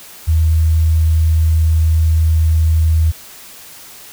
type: tone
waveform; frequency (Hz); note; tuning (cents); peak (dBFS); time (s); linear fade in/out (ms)
sine; 80; D#2; +49; -9; 0.27-3.12; 20
effects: white hiss -37 dBFS RMS until 4.12 s